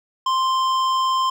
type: tone with hard clipping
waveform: sine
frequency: 1046 Hz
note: C6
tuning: 1 cent flat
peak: -19 dBFS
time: 0.26-1.3 s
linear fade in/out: 5 ms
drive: 11 dB
effects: none